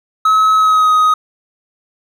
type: tone with pitch glide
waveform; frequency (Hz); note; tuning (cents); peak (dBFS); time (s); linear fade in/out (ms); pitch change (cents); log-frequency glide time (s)
triangle; 1285 to 1254.9; E6 to D#6; -45 to +14; -6; 0.25-1.14; 5; -41; 0.56-0.92
effects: none